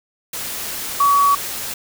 sine tone in noise, 1132 Hz, C#6, 36 cents sharp, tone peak -11 dBFS, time 1-1.35 s, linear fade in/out 5 ms, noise white, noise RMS -27 dBFS, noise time 0.33-1.74 s, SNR +13 dB, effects none

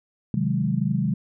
sine chord, Ab dominant seventh, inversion first, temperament equal, 130.81 / 155.56 / 185 / 207.7 Hz, C3 / Eb3 / Gb3 / Ab3, 0 / 0 / 0 / 0 cents, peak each -26 dBFS, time 0.34-1.14 s, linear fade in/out 2 ms, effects none

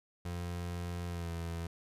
30% pulse tone with pitch glide, 87.31 to 84.09 Hz, F2 to E2, 0 to +35 cents, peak -34 dBFS, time 0.25-1.67 s, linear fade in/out 5 ms, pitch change -65 cents, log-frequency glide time 1.08-1.31 s, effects resampled to 32000 Hz

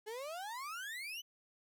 35% pulse exponential sweep, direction up, 415.3 to 3053 Hz, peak -40 dBFS, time 0.06-1.22 s, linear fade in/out 20 ms, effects none

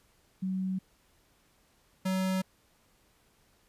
sine / square tone pair in turn, 188.1 / 188.1 Hz, F#3 / F#3, +29 / +29 cents, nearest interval unison, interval 0 cents, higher neither, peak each -29 / -28 dBFS, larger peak second, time 0.42-0.79 / 2.05-2.42 s, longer neither, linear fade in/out 10 ms, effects pink hiss -67 dBFS RMS until 3.68 s + resampled to 32000 Hz

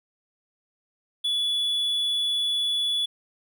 triangle tone, 3424 Hz, A7, 48 cents flat, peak -21 dBFS, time 1.24-3.06 s, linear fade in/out 10 ms, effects none

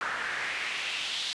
pink noise with band-pass filter sweep, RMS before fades -33 dBFS, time 0.01-1.33 s, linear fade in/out 0 ms, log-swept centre 1400 to 3800 Hz, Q 2.6, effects resampled to 22050 Hz

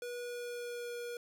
square tone with pitch glide, 485 to 478.9 Hz, B4 to A#4, -31 to +47 cents, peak -40 dBFS, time 0.02-1.17 s, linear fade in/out 2 ms, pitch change -22 cents, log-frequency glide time 0.2-0.95 s, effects none

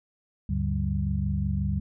sine tone cluster, 74.6 / 100.3 / 145.3 / 193.3 Hz, D2 / G2 / D3 / G3, +28 / +40 / -18 / -24 cents, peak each -28 / -31 / -31 / -30 dBFS, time 0.49-1.8 s, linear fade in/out 5 ms, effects none

